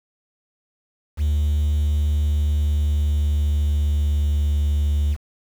triangle tone with pitch glide, 74.5 to 73.35 Hz, D2 to D2, +25 to -2 cents, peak -14 dBFS, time 1.17-5.17 s, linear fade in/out 50 ms, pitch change -27 cents, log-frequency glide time 1.98-4.63 s, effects tanh soft clip ceiling -11 dBFS + 7-bit

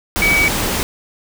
sine tone in noise, 2273 Hz, C#7, 43 cents sharp, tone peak -12 dBFS, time 0.22-0.48 s, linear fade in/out 0 ms, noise pink, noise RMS -19 dBFS, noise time 0.16-0.83 s, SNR +4 dB, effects none

